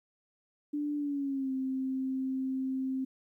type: tone with pitch glide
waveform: sine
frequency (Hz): 293.7 to 263.2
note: D4 to C4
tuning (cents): 0 to +10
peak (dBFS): -30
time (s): 0.73-3.05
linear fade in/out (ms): 10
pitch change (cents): -190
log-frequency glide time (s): 0.96-1.52
effects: 12-bit